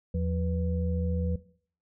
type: tone cluster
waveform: sine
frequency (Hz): 82 / 177.4 / 491.5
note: E2 / F3 / B4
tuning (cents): -9 / +27 / -8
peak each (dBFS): -28 / -30 / -37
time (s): 0.14-1.36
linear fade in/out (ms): 5
effects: noise-tail reverb RT60 0.5 s tail -17 dB re dry